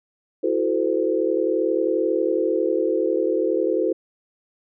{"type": "chord", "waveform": "sine", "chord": "F# half-diminished seventh", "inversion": "third", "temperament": "equal with one note detuned", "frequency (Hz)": [329.6, 370, 440, 512.2], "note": ["E4", "F#4", "A4", "C5"], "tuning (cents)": [0, 0, 0, -37], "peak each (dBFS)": -24, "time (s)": [0.43, 3.93], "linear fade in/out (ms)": 10, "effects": []}